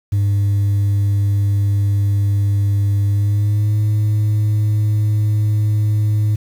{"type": "tone with pitch glide", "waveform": "sine", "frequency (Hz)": [100.9, 105.98], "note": ["G#2", "G#2"], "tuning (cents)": [-49, 36], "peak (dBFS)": -10, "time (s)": [0.12, 6.36], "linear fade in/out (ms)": 10, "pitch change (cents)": 85, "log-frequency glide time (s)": [3.06, 3.78], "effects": ["tanh soft clip ceiling -12 dBFS", "7-bit"]}